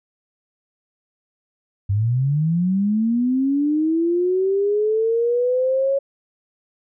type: linear sweep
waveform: sine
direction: up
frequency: 95.6 to 554.4 Hz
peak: -16 dBFS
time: 1.89-5.99 s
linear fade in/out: 10 ms
effects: none